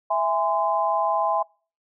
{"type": "chord", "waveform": "sine", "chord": "E augmented", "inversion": "none", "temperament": "just", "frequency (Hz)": [659.3, 824.1, 1030.1], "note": ["E5", "G#5", "B#5"], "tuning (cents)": [0, -14, -27], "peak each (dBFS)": [-24, -24, -24], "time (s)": [0.1, 1.43], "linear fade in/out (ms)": 10, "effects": ["noise-tail reverb RT60 0.4 s tail -26 dB re dry"]}